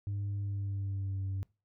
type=tone with pitch glide; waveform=sine; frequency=100.8 to 96.41 Hz; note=G2 to G2; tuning=+49 to -28 cents; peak=-30 dBFS; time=0.07-1.43 s; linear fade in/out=0 ms; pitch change=-77 cents; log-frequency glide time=0.39-1.23 s; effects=noise-tail reverb RT60 0.3 s tail -25 dB re dry + tanh soft clip ceiling -31 dBFS